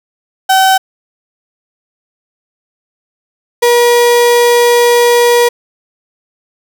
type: tone pair in turn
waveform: 35% pulse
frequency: 764 / 479.3 Hz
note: G5 / A#4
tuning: -45 / +48 cents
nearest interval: minor sixth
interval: 807 cents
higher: first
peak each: -4 dBFS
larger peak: neither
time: 0.49-0.78 / 3.62-5.49 s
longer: second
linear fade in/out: 10 ms
effects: none